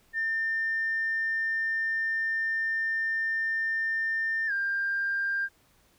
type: tone with pitch glide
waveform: sine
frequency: 1800 to 1594.4 Hz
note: A6 to G6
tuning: +39 to +29 cents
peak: -25 dBFS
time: 0.13-5.49 s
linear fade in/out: 50 ms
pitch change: -210 cents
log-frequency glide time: 4.47-4.52 s
effects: tanh soft clip ceiling -21 dBFS + pink hiss -64 dBFS RMS until 5.98 s